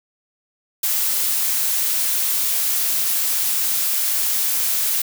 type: noise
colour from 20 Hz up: blue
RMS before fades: -20 dBFS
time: 0.83-5.02 s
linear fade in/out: 5 ms
effects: none